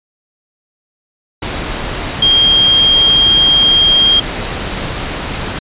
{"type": "tone in noise", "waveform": "sine", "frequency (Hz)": 3218, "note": "G7", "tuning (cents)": 45, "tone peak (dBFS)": -6, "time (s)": [2.22, 4.2], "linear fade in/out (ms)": 5, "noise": "pink", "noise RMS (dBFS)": -20, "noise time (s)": [1.42, 5.59], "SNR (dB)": 11, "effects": ["resampled to 8000 Hz"]}